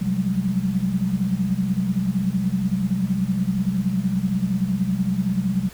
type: tone cluster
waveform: sine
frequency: 128.2 / 179.6 / 190.2 / 206 Hz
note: C3 / F3 / F#3 / G#3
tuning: -35 / +49 / +48 / -14 cents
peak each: -29 / -25 / -22 / -27 dBFS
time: 0.01-5.69 s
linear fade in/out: 10 ms
effects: added 60 Hz sine -44 dBFS peak until 5.73 s + pink hiss -44 dBFS RMS until 5.73 s